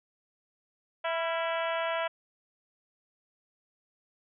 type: harmonic tone with a mistuned harmonic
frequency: 329.6 Hz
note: E4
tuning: in tune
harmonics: 2 / 3 / 4 / 5 / 6 / 7 / 8 / 9 / 10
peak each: -31 / -35 / -37 / -39 / -41 / -42 / -43 / -44 / -45 dBFS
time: 1.04-2.08 s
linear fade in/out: 10 ms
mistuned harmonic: 4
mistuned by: +44 cents
effects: none